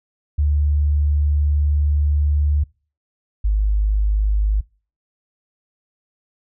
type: tone pair in turn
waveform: sine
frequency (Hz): 73.42 / 51.62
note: D2 / G#1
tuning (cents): 0 / -10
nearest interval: tritone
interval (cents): 610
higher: first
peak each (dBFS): -14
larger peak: neither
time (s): 0.38-2.64 / 3.44-4.61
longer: first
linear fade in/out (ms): 10
effects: noise-tail reverb RT60 0.4 s tail -26 dB re dry